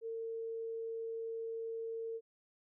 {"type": "tone", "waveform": "sine", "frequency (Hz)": 453.8, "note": "A#4", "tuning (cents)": -47, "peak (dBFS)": -38, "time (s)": [0.01, 2.21], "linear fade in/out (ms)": 50, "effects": []}